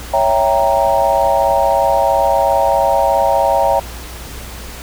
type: chord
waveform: sine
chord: C# diminished seventh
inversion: none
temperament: equal with one note detuned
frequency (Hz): 556.3 / 659.3 / 784 / 932.3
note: C#5 / E5 / G5 / Bb5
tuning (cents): +6 / 0 / 0 / 0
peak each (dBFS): -16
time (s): 0.13-3.8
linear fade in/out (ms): 10
effects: added 60 Hz sine -31 dBFS peak until 4.82 s + pink hiss -32 dBFS RMS until 4.82 s

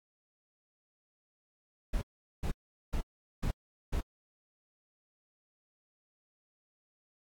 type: noise bursts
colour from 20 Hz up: brown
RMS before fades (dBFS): -31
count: 5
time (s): 1.93-4.01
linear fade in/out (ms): 10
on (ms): 88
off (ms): 410
effects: AAC 64 kbps

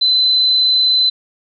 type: tone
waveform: sine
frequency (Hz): 4036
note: B7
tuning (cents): +37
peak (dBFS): -10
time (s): 0.01-1.1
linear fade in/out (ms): 10
effects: none

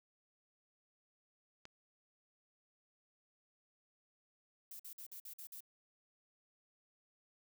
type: click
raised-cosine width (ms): 0.2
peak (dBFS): -34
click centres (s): 1.654
type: noise bursts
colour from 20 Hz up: violet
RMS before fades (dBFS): -50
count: 7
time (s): 4.71-5.606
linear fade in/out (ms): 5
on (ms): 86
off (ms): 49
effects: none

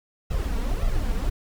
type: noise with flanger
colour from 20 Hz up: brown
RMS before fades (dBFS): -24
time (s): 0.3-1.3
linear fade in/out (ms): 10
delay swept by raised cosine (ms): 1.5 to 4.4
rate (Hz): 1.8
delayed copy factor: +0.75
effects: none

